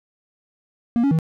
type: tone with pitch steps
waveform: triangle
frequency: 235.5 / 279.4 / 160.5 Hz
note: A#3 / C#4 / E3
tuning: +18 / +14 / -46 cents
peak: -13 dBFS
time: 0.96-1.188 s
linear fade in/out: 0 ms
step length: 76 ms
effects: none